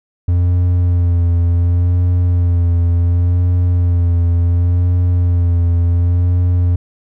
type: tone with vibrato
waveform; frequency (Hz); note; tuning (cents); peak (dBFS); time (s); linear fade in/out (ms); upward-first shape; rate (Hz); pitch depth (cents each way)
triangle; 87.31; F2; 0; -8; 0.28-6.76; 5; sine; 0.69; 30
effects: none